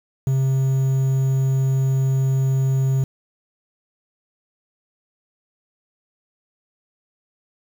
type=tone with quantisation; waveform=triangle; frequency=133.3 Hz; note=C3; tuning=33 cents sharp; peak=-14 dBFS; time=0.27-3.04 s; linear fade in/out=2 ms; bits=7; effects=none